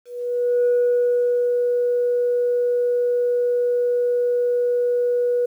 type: tone with ADSR envelope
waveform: sine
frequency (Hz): 486.8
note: B4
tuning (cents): -25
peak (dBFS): -13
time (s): 0.05-5.46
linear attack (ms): 600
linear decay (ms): 850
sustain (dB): -3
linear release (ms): 8
effects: tanh soft clip ceiling -12 dBFS + 9-bit